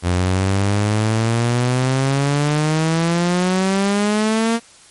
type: exponential sweep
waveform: sawtooth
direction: up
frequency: 87.31 to 233.1 Hz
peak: -11 dBFS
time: 0.02-4.6 s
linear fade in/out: 50 ms
effects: white hiss -46 dBFS RMS until 4.9 s + MP3 48 kbps